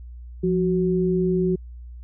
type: tone pair together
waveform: sine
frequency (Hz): 174.93 / 371.2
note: F3 / F#4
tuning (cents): +3 / +6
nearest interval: octave + minor second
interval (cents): 1303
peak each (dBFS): -21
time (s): 0.43-1.56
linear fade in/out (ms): 10
effects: added 60 Hz sine -36 dBFS peak until 2.03 s